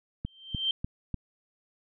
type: click train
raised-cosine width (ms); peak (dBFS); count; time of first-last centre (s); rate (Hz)
5; -19; 4; 0.25-1.143; 3.36
type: tone with exponential growth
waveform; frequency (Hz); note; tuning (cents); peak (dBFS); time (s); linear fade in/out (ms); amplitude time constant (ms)
sine; 3136; G7; 0; -22; 0.26-0.71; 2; 96
effects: none